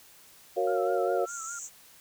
sine chord, Gb major seventh, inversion none, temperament equal, 370 / 466.2 / 554.4 / 698.5 Hz, Gb4 / Bb4 / Db5 / F5, 0 / 0 / 0 / 0 cents, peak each -30 dBFS, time 0.56-1.26 s, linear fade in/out 20 ms
sine tone with vibrato, 1362 Hz, F6, 44 cents flat, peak -39 dBFS, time 0.67-1.59 s, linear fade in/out 5 ms, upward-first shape sine, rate 4.9 Hz, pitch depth 68 cents each way
white band-pass noise, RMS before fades -40 dBFS, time 1.26-1.7 s, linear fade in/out 50 ms, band 6200 to 7700 Hz, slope 96 dB/octave
effects white hiss -55 dBFS RMS until 2 s

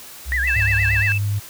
sine tone, 65.41 Hz, C2, in tune, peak -22 dBFS, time 0.25-1.05 s, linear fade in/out 50 ms
sine tone with vibrato, 1801 Hz, A6, 40 cents sharp, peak -18 dBFS, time 0.32-1.12 s, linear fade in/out 0 ms, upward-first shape sine, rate 8.6 Hz, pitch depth 200 cents each way
sine tone with tremolo, 2637 Hz, E7, in tune, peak -18 dBFS, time 0.47-1.18 s, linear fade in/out 5 ms, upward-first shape sine, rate 8.3 Hz, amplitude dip 30%
sine tone with pitch glide, 100.6 to 102.3 Hz, G2 to G#2, +45 to -26 cents, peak -18 dBFS, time 0.55-1.4 s, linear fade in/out 20 ms, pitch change +29 cents, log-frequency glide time 1.09-1.28 s
effects tanh soft clip ceiling -9 dBFS + white hiss -39 dBFS RMS until 1.49 s

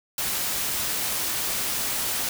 white noise, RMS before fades -27 dBFS, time 0.18-2.29 s, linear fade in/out 2 ms, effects none

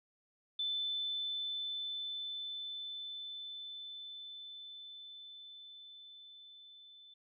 sine tone with level ramp, 3520 Hz, A7, in tune, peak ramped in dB -33 to -55 dBFS, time 0.59-7.14 s, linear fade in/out 5 ms, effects none

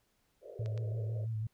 pink band-pass noise, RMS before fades -49 dBFS, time 0.41-1.27 s, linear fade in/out 50 ms, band 380 to 640 Hz, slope 96 dB/octave
sine tone with vibrato, 110.5 Hz, A2, 8 cents sharp, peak -33 dBFS, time 0.59-1.47 s, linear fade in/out 5 ms, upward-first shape square, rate 6 Hz, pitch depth 33 cents each way
clicks, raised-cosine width 0.2 ms, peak -33 dBFS, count 2, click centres 0.66 / 0.777 s
effects pink hiss -75 dBFS RMS until 1.53 s

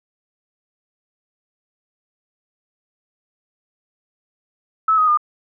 sine tone with pitch steps, 1300 / 1255 / 1211.5 Hz, E6 / D#6 / D#6, -24 / +15 / -47 cents, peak -12 dBFS, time 4.88-5.174 s, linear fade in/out 5 ms, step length 98 ms, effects none

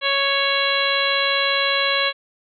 harmonic tone with a mistuned harmonic, 554.4 Hz, C#5, in tune, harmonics 1 / 2 / 3 / 4 / 5 / 6 / 7, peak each -25 / -25 / -25 / -25 / -25 / -25 / -25 dBFS, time 0.01-2.13 s, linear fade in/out 50 ms, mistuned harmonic 7, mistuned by +53 cents, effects none

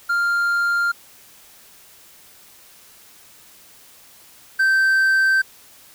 triangle tone pair in turn, 1396.9 / 1555.7 Hz, F6 / G6, 0 / -14 cents, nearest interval major second, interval 186 cents, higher second, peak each -15 / -12 dBFS, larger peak second, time 0.09-0.92 / 4.59-5.42 s, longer neither, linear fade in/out 10 ms, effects white hiss -48 dBFS RMS until 5.94 s

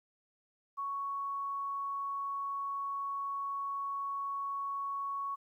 sine tone, 1112 Hz, C#6, 5 cents sharp, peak -34 dBFS, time 0.77-5.36 s, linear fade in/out 20 ms, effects 12-bit

